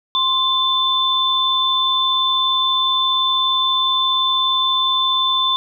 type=tone pair together; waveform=sine; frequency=1049 / 3528 Hz; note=C6 / A7; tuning=+4 / +4 cents; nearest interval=octave + major sixth; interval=2100 cents; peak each=-19 / -16 dBFS; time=0.15-5.56 s; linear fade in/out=0 ms; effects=none